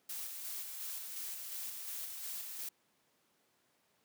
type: noise with tremolo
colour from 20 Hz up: blue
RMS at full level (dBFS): -42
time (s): 0.09-2.69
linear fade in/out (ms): 5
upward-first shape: square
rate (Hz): 2.8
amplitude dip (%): 30
effects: pink hiss -74 dBFS RMS until 4.04 s + high-pass 200 Hz 12 dB/octave